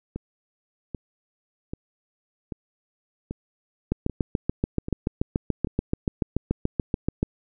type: two click trains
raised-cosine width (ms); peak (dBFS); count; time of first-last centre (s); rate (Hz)
3; -9 / -18; 24 / 8; 3.92-7.229 / 0.16-5.672; 6.95 / 1.27
effects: none